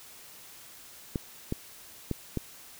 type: clicks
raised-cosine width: 3 ms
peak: -16 dBFS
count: 4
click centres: 1.158 / 1.524 / 2.113 / 2.373 s
effects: white hiss -50 dBFS RMS until 2.79 s